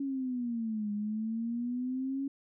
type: exponential two-way sweep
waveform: sine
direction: down then up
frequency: 279.7 to 205.4 to 277.6 Hz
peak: -31 dBFS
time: 0-2.28 s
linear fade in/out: 5 ms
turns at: 0.92 s
effects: none